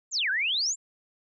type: exponential two-way sweep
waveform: sine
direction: down then up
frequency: 7620 to 1480 to 7620 Hz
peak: -24 dBFS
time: 0.11-0.76 s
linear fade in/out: 50 ms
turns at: 0.3 s
effects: none